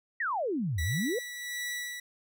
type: exponential two-way sweep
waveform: sine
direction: down then up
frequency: 1975.5 to 74.4 to 529 Hz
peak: -28 dBFS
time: 0.2-1.19 s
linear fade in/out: 5 ms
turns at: 0.82 s
type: tone with tremolo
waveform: sawtooth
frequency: 1951 Hz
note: B6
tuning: 22 cents flat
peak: -29 dBFS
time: 0.78-2 s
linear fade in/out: 5 ms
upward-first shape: sine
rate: 1.4 Hz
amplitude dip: 50%
effects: none